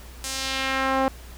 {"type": "tone with band-pass filter sweep", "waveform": "sawtooth", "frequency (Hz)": 266.3, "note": "C4", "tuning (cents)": 31, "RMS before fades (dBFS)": -25, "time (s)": [0.24, 1.08], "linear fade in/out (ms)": 0, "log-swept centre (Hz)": [8100, 720], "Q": 1.1, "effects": ["added 60 Hz sine -40 dBFS peak until 1.37 s", "pink hiss -47 dBFS RMS until 1.37 s"]}